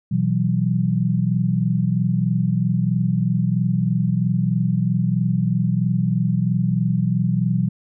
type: chord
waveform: sine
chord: B suspended fourth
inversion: none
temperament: equal with one note detuned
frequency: 123.47 / 164.81 / 187.91 Hz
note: B2 / E3 / F#3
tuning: 0 / 0 / +27 cents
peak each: -21 dBFS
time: 0.11-7.69 s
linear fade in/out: 10 ms
effects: none